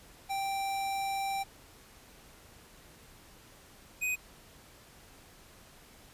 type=tone pair in turn; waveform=square; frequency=784 / 2502 Hz; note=G5 / D#7; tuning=0 / +9 cents; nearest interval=octave + minor sixth; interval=2009 cents; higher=second; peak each=-32 / -30 dBFS; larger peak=second; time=0.29-1.44 / 4.01-4.16 s; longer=first; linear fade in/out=20 ms; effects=pink hiss -56 dBFS RMS until 6.13 s + resampled to 32000 Hz